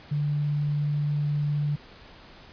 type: tone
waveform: sine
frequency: 146.83 Hz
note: D3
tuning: in tune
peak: -23 dBFS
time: 0.11-1.76 s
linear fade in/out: 10 ms
effects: pink hiss -49 dBFS RMS until 2.52 s + resampled to 11025 Hz